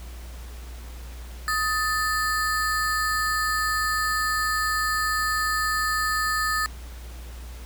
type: ring-modulated tone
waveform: square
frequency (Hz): 1509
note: F#6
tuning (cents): +34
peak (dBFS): -20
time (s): 1.48-6.66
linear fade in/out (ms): 0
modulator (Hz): 254
effects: added 60 Hz sine -36 dBFS peak until 7.65 s + pink hiss -47 dBFS RMS until 7.65 s